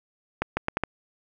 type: accelerating click train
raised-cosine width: 0.5 ms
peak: -9 dBFS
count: 5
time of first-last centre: 0.42-0.836 s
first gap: 150 ms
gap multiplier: 0.76
effects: none